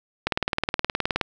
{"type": "click train", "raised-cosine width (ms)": 0.3, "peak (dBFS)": -6, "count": 19, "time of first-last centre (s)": [0.27, 1.212], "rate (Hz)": 19.1, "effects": []}